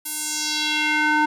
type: tone with band-pass filter sweep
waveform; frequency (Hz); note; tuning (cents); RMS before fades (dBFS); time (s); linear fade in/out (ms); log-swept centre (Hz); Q
square; 303.5; D#4; -43; -22; 0.05-1.26; 10; 12000 to 1100; 1.9
effects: none